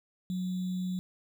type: tone with sample-and-hold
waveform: sine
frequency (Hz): 183.3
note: F#3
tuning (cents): -16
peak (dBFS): -30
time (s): 0.3-0.99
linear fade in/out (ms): 0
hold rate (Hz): 3675
effects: none